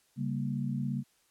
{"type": "chord", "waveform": "sine", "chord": "G diminished", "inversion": "second", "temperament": "equal with one note detuned", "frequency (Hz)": [138.11, 196, 233.1], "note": ["Db3", "G3", "Bb3"], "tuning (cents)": [-6, 0, 0], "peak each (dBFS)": [-33, -36, -35], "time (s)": [0.16, 1.04], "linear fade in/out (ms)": 50, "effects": ["white hiss -69 dBFS RMS until 1.3 s", "low-pass 12000 Hz 12 dB/octave"]}